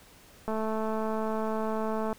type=click train; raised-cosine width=1 ms; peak=-19 dBFS; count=362; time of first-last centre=0.48-2.128 s; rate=219 Hz; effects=pink hiss -55 dBFS RMS until 2.18 s